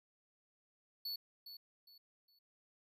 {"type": "tone with echo", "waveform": "square", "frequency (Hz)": 4435, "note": "C#8", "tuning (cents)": 0, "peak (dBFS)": -40, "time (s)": [1.05, 1.16], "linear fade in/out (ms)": 5, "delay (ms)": 410, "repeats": 3, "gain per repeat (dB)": -10, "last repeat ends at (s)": 2.39, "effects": []}